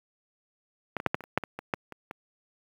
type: clicks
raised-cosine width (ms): 0.5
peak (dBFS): -15 / -19 / -6 / -9 / -24 / -30 / -7 / -19 / -21 / -11 / -25 / -22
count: 12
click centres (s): 0.967 / 1.001 / 1.063 / 1.145 / 1.207 / 1.239 / 1.376 / 1.437 / 1.59 / 1.738 / 1.923 / 2.111
effects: high-pass 100 Hz 12 dB/octave + 8-bit